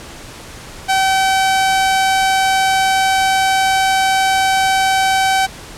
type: tone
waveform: sawtooth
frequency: 767 Hz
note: G5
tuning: 38 cents flat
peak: -8 dBFS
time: 0.88-5.47 s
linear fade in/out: 20 ms
effects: pink hiss -34 dBFS RMS until 5.77 s + low-pass 10000 Hz 12 dB/octave